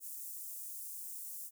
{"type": "high-pass noise", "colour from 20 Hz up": "white", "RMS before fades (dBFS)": -45, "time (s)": [0, 1.51], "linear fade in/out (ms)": 50, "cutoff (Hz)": 7600, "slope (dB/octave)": 24, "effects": []}